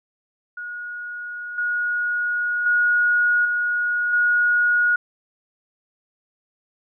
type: tone with level steps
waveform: sine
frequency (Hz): 1447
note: F#6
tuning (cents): -39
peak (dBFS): -29 / -20 / -15 / -19 / -15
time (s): 0.57-4.96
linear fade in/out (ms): 5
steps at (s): 1.58 / 2.66 / 3.45 / 4.13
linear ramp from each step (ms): 2
effects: none